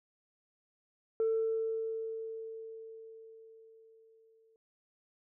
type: tone with exponential decay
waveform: sine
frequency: 447.1 Hz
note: A4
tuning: 28 cents sharp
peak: -25 dBFS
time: 1.2-4.56 s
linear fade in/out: 1 ms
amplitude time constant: 730 ms
effects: tanh soft clip ceiling -24 dBFS